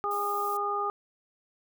harmonic tone, 407.9 Hz, G#4, 31 cents flat, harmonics 1 / 2 / 3, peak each -34 / -33 / -29 dBFS, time 0.04-0.9 s, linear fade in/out 0 ms
violet noise, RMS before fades -43 dBFS, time 0.11-0.57 s, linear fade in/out 2 ms
effects none

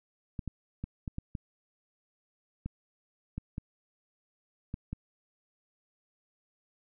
clicks, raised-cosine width 5 ms, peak -23 dBFS, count 11, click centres 0.392 / 0.477 / 0.84 / 1.078 / 1.184 / 1.352 / 2.66 / 3.38 / 3.581 / 4.741 / 4.93 s, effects none

